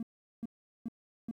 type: tone bursts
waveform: triangle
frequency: 229.2 Hz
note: A#3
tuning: 29 cents flat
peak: -31 dBFS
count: 4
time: 0-1.312 s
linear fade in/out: 2 ms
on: 28 ms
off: 400 ms
effects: tanh soft clip ceiling -30 dBFS + 12-bit